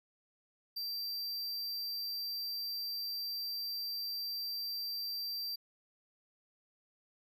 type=tone; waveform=square; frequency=4699 Hz; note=D8; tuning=in tune; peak=-37 dBFS; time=0.76-5.56 s; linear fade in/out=10 ms; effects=none